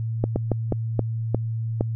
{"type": "slowing click train", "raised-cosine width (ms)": 2, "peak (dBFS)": -8, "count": 7, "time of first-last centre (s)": [0.24, 1.809], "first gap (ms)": 120, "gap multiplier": 1.31, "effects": ["added 113 Hz sine -24 dBFS peak until 1.95 s"]}